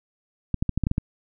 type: clicks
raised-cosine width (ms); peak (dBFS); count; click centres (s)
5; -10; 8; 0.543 / 0.625 / 0.693 / 0.776 / 0.837 / 0.869 / 0.914 / 0.981
effects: none